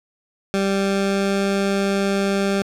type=tone with pitch glide; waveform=20% pulse; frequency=196 to 197.36 Hz; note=G3 to G3; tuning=0 to +12 cents; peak=-13 dBFS; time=0.54-2.62 s; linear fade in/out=0 ms; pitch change=+12 cents; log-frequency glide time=0.66-1.44 s; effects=low-pass 8000 Hz 12 dB/octave + 7-bit